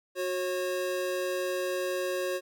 square tone pair together, 365.8 / 544 Hz, F#4 / C#5, -20 / -33 cents, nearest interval perfect fifth, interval 687 cents, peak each -33 / -32 dBFS, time 0.15-2.41 s, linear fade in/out 50 ms, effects none

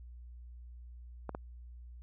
clicks, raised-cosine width 1 ms, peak -24 dBFS, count 2, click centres 1.293 / 1.349 s, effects added 60 Hz sine -47 dBFS peak until 2.02 s

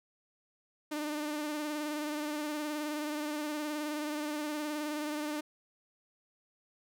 sawtooth tone with vibrato, 300 Hz, D4, 37 cents sharp, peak -30 dBFS, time 0.91-5.41 s, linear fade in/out 10 ms, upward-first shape sine, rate 19 Hz, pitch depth 37 cents each way, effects none

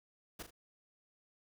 pink noise with echo, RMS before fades -44 dBFS, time 0.39-0.43 s, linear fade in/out 10 ms, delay 39 ms, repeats 2, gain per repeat -8 dB, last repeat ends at 0.508 s, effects none

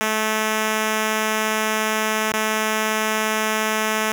5% pulse tone with dropouts, 217.2 Hz, A3, 22 cents flat, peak -8 dBFS, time 0.01-4.12 s, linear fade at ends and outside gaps 0 ms, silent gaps 2.321-2.338 s, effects none

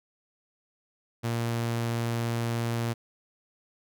sawtooth tone, 116.8 Hz, A#2, 4 cents sharp, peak -23 dBFS, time 1.23-2.94 s, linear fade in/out 20 ms, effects none

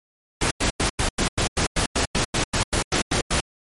pink noise bursts, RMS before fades -21 dBFS, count 16, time 0.41-3.405 s, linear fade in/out 5 ms, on 100 ms, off 93 ms, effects MP3 48 kbps

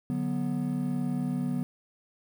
triangle chord, B minor, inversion first, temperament equal with one note detuned, 146.83 / 185 / 245.2 Hz, D3 / F#3 / B3, 0 / 0 / -12 cents, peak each -31 / -31 / -28 dBFS, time 0.1-1.63 s, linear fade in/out 0 ms, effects 9-bit

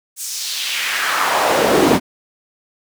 brown noise with high-pass filter sweep, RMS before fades -17 dBFS, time 0.16-2 s, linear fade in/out 50 ms, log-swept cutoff 8200 to 250 Hz, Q 1.8, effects none

